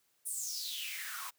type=noise with high-pass filter sweep; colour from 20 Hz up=white; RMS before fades=-40 dBFS; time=0.25-1.31 s; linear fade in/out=20 ms; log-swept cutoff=10000 to 970 Hz; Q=6.9; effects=white hiss -74 dBFS RMS until 1.38 s + high-pass 100 Hz 12 dB/octave